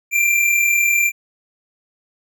square tone pair together, 2364 / 2404 Hz, D7 / D7, +11 / +40 cents, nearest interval unison, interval 29 cents, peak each -15 / -22 dBFS, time 0.11-1.12 s, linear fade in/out 50 ms, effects none

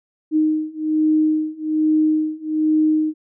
sine beating tone pair, 309.6 / 310.8 Hz, D#4 / D#4, -9 / -2 cents, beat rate 1.2 Hz, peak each -19 / -18 dBFS, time 0.31-3.14 s, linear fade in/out 50 ms, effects none

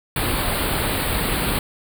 pink band-stop noise, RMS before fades -22 dBFS, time 0.16-1.59 s, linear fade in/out 2 ms, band 4600 to 8200 Hz, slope 96 dB/octave, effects none

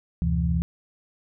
sine tone cluster, 73.1 / 90.5 / 127.8 / 168 Hz, D2 / F#2 / C3 / E3, -7 / -38 / -40 / +33 cents, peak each -24 / -33 / -30 / -24 dBFS, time 0.22-0.62 s, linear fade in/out 0 ms, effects none

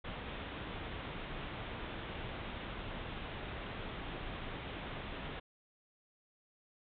pink low-pass noise, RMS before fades -43 dBFS, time 0.04-5.4 s, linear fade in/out 10 ms, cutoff 3700 Hz, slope 96 dB/octave, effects MP3 96 kbps

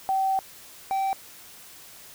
sine / triangle tone pair in turn, 770 / 775.4 Hz, G5 / G5, -31 / -19 cents, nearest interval unison, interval 12 cents, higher second, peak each -21 dBFS, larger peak neither, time 0.09-0.39 / 0.91-1.13 s, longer first, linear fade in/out 0 ms, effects white hiss -47 dBFS RMS until 2.14 s

